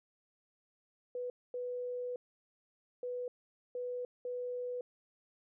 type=tone bursts at uneven times; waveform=sine; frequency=493.9 Hz; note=B4; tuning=in tune; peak=-36 dBFS; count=5; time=1.15-1.3 / 1.54-2.16 / 3.03-3.28 / 3.75-4.05 / 4.25-4.81 s; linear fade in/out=2 ms; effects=none